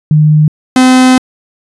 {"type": "tone pair in turn", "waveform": ["sine", "45% pulse"], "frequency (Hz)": [152.6, 256.4], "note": ["D#3", "C4"], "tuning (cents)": [-33, -35], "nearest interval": "major sixth", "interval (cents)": 898, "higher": "second", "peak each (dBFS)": -3, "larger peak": "neither", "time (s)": [[0.11, 0.48], [0.76, 1.18]], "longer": "second", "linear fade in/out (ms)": 2, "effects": ["resampled to 24000 Hz"]}